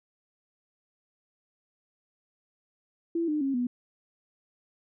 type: tone with pitch steps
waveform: sine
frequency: 335.3 / 302.2 / 272.3 / 245.5 Hz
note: E4 / D4 / C#4 / B3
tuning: +30 / +50 / -31 / -10 cents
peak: -25 dBFS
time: 3.15-3.67 s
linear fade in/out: 5 ms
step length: 130 ms
effects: none